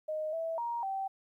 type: tone with pitch steps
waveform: sine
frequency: 620 / 655 / 941 / 775 Hz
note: D#5 / E5 / A#5 / G5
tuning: -6 / -11 / +16 / -20 cents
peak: -32 dBFS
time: 0.08-1.08 s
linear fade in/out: 10 ms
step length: 250 ms
effects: 12-bit